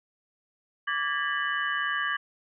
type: tone cluster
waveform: sine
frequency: 1163 / 1640 / 1783 / 1960 / 2976 Hz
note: D6 / G#6 / A6 / B6 / F#7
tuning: -17 / -22 / +22 / -14 / +9 cents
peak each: -31 / -29 / -34 / -38 / -37 dBFS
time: 0.87-2.17 s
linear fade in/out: 10 ms
effects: none